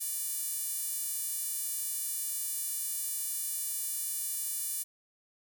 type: tone with high-pass filter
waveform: sawtooth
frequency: 587.3 Hz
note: D5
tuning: in tune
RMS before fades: -35 dBFS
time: 0-4.84 s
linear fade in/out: 20 ms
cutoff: 10000 Hz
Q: 1.4
effects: none